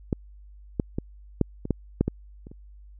clicks, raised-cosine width 3 ms, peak -11 / -10 / -14 / -7 / -19 / -9 / -7 / -12 / -29 / -30 dBFS, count 10, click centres 0.128 / 0.798 / 0.985 / 1.413 / 1.654 / 1.707 / 2.01 / 2.08 / 2.469 / 2.515 s, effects added 50 Hz sine -45 dBFS peak until 2.99 s

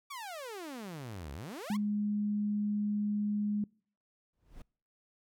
sawtooth exponential two-way sweep, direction down then up, 1174.7 to 65.6 to 1174.7 Hz, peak -37 dBFS, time 0.1-1.77 s, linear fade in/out 10 ms, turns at 1.33 s
sine tone, 207.7 Hz, G#3, in tune, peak -29 dBFS, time 1.7-3.64 s, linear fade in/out 2 ms
brown noise with exponential growth, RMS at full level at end -44 dBFS, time 4.33-4.62 s, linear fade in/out 5 ms, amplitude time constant 63 ms
effects noise-tail reverb RT60 0.5 s tail -26 dB re dry

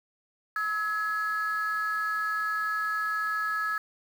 sine tone pair together, 1293 / 1682.8 Hz, E6 / G#6, -34 / +22 cents, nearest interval perfect fourth, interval 456 cents, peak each -28 dBFS, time 0.56-3.78 s, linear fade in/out 2 ms, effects tanh soft clip ceiling -22 dBFS + 8-bit

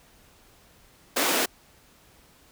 pink high-pass noise, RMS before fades -24 dBFS, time 1.16-1.46 s, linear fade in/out 10 ms, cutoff 270 Hz, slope 24 dB/octave, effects pink hiss -57 dBFS RMS until 2.51 s

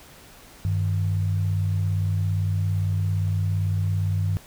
sine tone pair together, 98 / 155.57 Hz, G2 / D#3, 0 / 0 cents, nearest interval minor sixth, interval 800 cents, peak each -21 / -29 dBFS, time 0.65-4.37 s, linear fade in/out 0 ms, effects pink hiss -48 dBFS RMS until 4.46 s

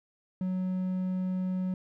triangle tone, 185 Hz, F#3, in tune, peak -26 dBFS, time 0.41-1.74 s, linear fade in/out 2 ms, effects none

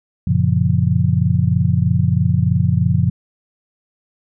sine chord, Gb major seventh, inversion none, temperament just, 92.5 / 115.62 / 138.75 / 173.43 Hz, Gb2 / Bb2 / Db3 / F3, 0 / -14 / +2 / -12 cents, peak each -18 dBFS, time 0.27-3.1 s, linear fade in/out 5 ms, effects none

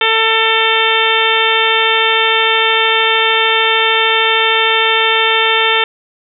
harmonic tone, 446.7 Hz, A4, 26 cents sharp, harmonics 1 / 2 / 3 / 4 / 5 / 6 / 7 / 8, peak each -18 / -18 / -18 / -18 / -18 / -18 / -18 / -18 dBFS, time 0.01-5.84 s, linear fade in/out 2 ms, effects none

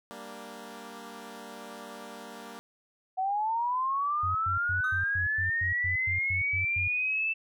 10% pulse chord, G minor, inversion none, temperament equal, 196 / 233.1 / 293.7 Hz, G3 / Bb3 / D4, 0 / 0 / 0 cents, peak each -39 / -36 / -41 dBFS, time 0.11-2.59 s, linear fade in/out 0 ms
sine linear sweep, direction up, 739 to 2655 Hz, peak -26 dBFS, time 3.17-7.34 s, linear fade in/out 20 ms
sine tone bursts, 91.4 Hz, F#2, 21 cents flat, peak -32 dBFS, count 12, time 4.23-6.88 s, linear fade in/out 5 ms, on 120 ms, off 110 ms
triangle tone with exponential decay, 1257 Hz, D#6, 17 cents sharp, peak -29 dBFS, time 4.84-5.29 s, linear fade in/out 2 ms, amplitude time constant 96 ms
effects none

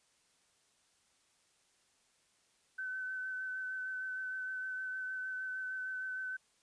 sine tone with vibrato, 1521 Hz, F#6, 47 cents sharp, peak -37 dBFS, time 2.78-6.37 s, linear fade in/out 10 ms, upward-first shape sine, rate 6.5 Hz, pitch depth 15 cents each way, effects white hiss -72 dBFS RMS until 6.62 s + resampled to 22050 Hz

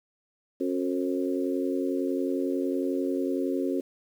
harmonic tone with a mistuned harmonic, 91 Hz, F#2, 28 cents flat, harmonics 3 / 4 / 5 / 6, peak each -28 / -30 / -34 / -35 dBFS, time 0.6-3.81 s, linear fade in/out 10 ms, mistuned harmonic 6, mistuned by -30 cents, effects 9-bit

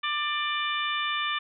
harmonic tone, 593 Hz, D5, 17 cents sharp, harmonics 2 / 3 / 4 / 5 / 6, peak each -30 / -33 / -33 / -34 / -34 dBFS, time 0.03-1.39 s, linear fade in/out 10 ms, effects none

